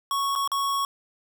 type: tone with dropouts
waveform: square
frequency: 1108 Hz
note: C#6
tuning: 1 cent flat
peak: -24 dBFS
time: 0.11-0.85 s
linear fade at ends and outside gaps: 1 ms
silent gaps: 0.353-0.359 / 0.476-0.517 s
effects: none